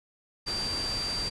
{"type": "tone in noise", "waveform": "sine", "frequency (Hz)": 4699, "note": "D8", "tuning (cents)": 0, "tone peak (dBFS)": -30, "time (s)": [0.46, 1.3], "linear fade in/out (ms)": 20, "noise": "pink", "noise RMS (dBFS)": -36, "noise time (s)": [0.46, 1.3], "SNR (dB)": 3, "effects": ["resampled to 24000 Hz"]}